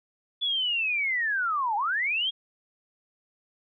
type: linear two-way sweep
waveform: sine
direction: down then up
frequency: 3457 to 798 to 3315 Hz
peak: -24 dBFS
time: 0.41-2.31 s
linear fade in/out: 20 ms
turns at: 1.76 s
effects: none

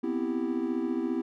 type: chord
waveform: triangle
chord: C major seventh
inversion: third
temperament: equal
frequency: 246.9 / 261.6 / 329.6 / 392 Hz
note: B3 / C4 / E4 / G4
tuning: 0 / 0 / 0 / 0 cents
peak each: -31 / -31 / -29 / -34 dBFS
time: 0.03-1.22 s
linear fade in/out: 10 ms
effects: none

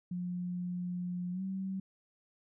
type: tone with pitch glide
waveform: sine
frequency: 178.3 to 191.1 Hz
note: F3 to G3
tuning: +36 to -44 cents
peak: -34 dBFS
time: 0.11-1.8 s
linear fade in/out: 5 ms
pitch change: +120 cents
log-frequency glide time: 1.32-1.42 s
effects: none

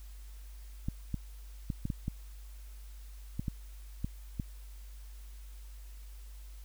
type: clicks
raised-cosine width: 5 ms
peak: -21 dBFS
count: 10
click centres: 0.885 / 1.143 / 1.702 / 1.854 / 1.902 / 2.081 / 3.395 / 3.482 / 4.045 / 4.398 s
effects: added 50 Hz sine -45 dBFS peak until 6.64 s + white hiss -61 dBFS RMS until 6.64 s

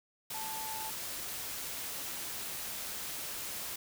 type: tone in noise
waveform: sine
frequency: 878 Hz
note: A5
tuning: 4 cents flat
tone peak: -41 dBFS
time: 0.34-0.9 s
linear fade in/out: 5 ms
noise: white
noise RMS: -40 dBFS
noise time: 0.3-3.76 s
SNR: -4 dB
effects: none

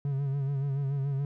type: tone with vibrato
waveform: triangle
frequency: 138.59 Hz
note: C#3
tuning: in tune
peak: -25 dBFS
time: 0.05-1.25 s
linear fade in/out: 2 ms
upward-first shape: sine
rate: 7 Hz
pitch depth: 55 cents each way
effects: none

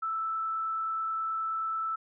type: tone with frequency modulation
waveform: sine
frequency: 1318.5 Hz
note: E6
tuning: in tune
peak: -29 dBFS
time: 0.02-1.96 s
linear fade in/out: 10 ms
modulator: 29.4 Hz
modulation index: 0.32
effects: none

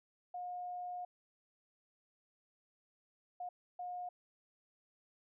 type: tone bursts at uneven times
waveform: sine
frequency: 717 Hz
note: F5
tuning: 45 cents sharp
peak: -40 dBFS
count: 3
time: 0.34-1.05 / 3.4-3.49 / 3.79-4.09 s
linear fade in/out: 5 ms
effects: none

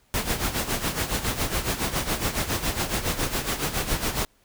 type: noise with tremolo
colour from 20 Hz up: pink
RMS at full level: -24 dBFS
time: 0.14-4.25 s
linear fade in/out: 0 ms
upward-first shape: sine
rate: 7.2 Hz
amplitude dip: 70%
effects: pink hiss -63 dBFS RMS until 4.44 s

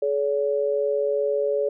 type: tone pair together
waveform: sine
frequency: 425.8 / 568.4 Hz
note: G#4 / C#5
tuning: +43 / +43 cents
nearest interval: perfect fourth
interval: 500 cents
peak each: -23 / -23 dBFS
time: 0.02-1.69 s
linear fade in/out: 5 ms
effects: none

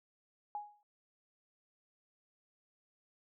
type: tone with exponential decay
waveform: sine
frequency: 830.6 Hz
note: G#5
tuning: in tune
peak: -35 dBFS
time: 0.55-0.83 s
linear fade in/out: 1 ms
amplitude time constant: 60 ms
effects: none

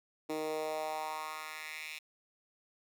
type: tone with high-pass filter sweep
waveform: 10% pulse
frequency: 155.56 Hz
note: D#3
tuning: in tune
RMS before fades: -39 dBFS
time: 0.29-1.99 s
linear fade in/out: 10 ms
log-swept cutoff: 340 to 2700 Hz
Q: 2.7
effects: none

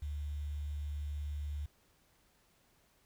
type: tone with quantisation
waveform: sine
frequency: 73.42 Hz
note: D2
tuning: in tune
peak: -36 dBFS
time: 0.02-1.66 s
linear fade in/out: 5 ms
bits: 10
effects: pink hiss -70 dBFS RMS until 3.05 s

